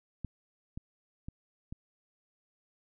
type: clicks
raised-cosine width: 5 ms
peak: -24 / -27 / -28 / -28 dBFS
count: 4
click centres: 0.247 / 0.775 / 1.285 / 1.725 s
effects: none